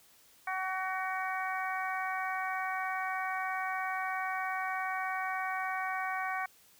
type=harmonic tone with a mistuned harmonic; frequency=376.4 Hz; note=F#4; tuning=30 cents sharp; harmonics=2 / 3 / 4 / 5 / 6; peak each=-36 / -38 / -39 / -40 / -41 dBFS; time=0.47-6.46 s; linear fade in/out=5 ms; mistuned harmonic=5; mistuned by=-19 cents; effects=white hiss -62 dBFS RMS until 6.79 s